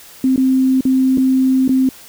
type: tone with dropouts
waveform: sine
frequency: 261.6 Hz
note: C4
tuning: in tune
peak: -10 dBFS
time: 0.24-1.89 s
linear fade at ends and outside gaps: 2 ms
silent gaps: 0.361-0.377 / 0.808-0.852 / 1.174-1.18 / 1.679-1.692 s
effects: white hiss -40 dBFS RMS until 2.08 s